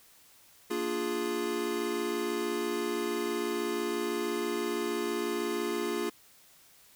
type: chord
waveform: square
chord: Bb dominant seventh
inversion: none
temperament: equal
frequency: 233.1 / 293.7 / 349.2 / 415.3 Hz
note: Bb3 / D4 / F4 / Ab4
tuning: 0 / 0 / 0 / 0 cents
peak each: -39 / -40 / -34 / -35 dBFS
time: 0.7-6.1 s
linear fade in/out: 10 ms
effects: white hiss -59 dBFS RMS until 6.95 s